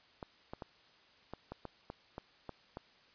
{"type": "clicks", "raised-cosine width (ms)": 1, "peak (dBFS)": -28, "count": 10, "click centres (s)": [0.228, 0.535, 0.622, 1.336, 1.52, 1.653, 1.901, 2.181, 2.493, 2.771], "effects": ["white hiss -64 dBFS RMS until 3.14 s", "resampled to 11025 Hz"]}